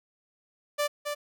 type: tone with echo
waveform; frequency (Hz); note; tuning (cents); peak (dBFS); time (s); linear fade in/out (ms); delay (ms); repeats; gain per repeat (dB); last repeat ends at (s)
sawtooth; 587.3; D5; 0; -21; 0.78-0.88; 20; 270; 1; -5; 1.15
effects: none